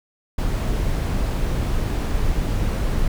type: noise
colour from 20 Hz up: brown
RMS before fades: -21 dBFS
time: 0.38-3.08 s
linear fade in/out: 5 ms
effects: none